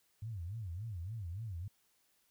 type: tone with vibrato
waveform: sine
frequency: 98.1 Hz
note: G2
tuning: 2 cents sharp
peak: -39 dBFS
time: 0.22-1.68 s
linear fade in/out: 5 ms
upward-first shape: sine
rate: 3.5 Hz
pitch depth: 290 cents each way
effects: white hiss -74 dBFS RMS until 2.3 s